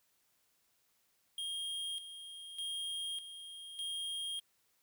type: tone with tremolo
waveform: square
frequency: 3234 Hz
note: G#7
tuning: 47 cents flat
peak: -38 dBFS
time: 1.38-4.4 s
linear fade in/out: 2 ms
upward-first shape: square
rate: 0.83 Hz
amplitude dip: 65%
effects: white hiss -75 dBFS RMS until 4.82 s